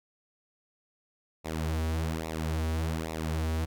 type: tone with flanger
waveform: sawtooth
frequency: 80 Hz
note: D#2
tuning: 49 cents sharp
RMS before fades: -31 dBFS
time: 1.44-3.66 s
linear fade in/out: 20 ms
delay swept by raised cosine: 0.63 to 5.83 ms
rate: 1.2 Hz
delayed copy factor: -0.75
effects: none